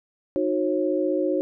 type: tone cluster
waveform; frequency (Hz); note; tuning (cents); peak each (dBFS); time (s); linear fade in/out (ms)
sine; 308.7 / 363.9 / 543; D#4 / F#4 / C#5; -14 / -29 / -36; -25; 0.36-1.41; 0
effects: none